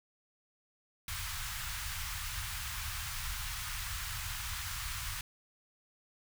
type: band-stop noise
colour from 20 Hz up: pink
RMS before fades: -39 dBFS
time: 1.08-5.21 s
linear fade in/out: 2 ms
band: 110 to 1100 Hz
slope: 24 dB/octave
effects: none